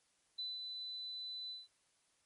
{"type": "tone with ADSR envelope", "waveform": "sine", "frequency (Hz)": 4000, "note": "B7", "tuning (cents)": 21, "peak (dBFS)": -38, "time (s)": [0.38, 1.68], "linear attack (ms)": 12, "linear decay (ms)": 180, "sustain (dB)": -4, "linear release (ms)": 180, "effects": ["white hiss -75 dBFS RMS until 2.25 s", "MP3 48 kbps"]}